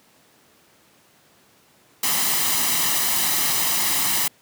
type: noise with comb filter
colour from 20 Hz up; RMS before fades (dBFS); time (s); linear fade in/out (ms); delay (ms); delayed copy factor
white; -21; 2.03-4.28; 5; 1; +0.55
effects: pink hiss -56 dBFS RMS until 4.41 s + high-pass 150 Hz 12 dB/octave